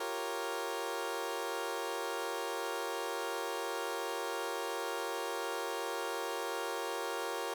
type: chord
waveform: 20% pulse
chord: G half-diminished seventh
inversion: third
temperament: equal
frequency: 349.2 / 392 / 466.2 / 554.4 Hz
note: F4 / G4 / Bb4 / Db5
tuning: 0 / 0 / 0 / 0 cents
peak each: -38 / -37 / -34 / -37 dBFS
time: 0-7.54 s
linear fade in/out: 5 ms
effects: none